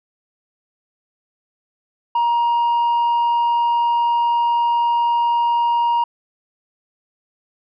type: tone with tanh clipping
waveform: triangle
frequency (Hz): 944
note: A#5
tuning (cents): +22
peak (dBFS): -15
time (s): 2.15-6.04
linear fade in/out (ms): 5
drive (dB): 7
effects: none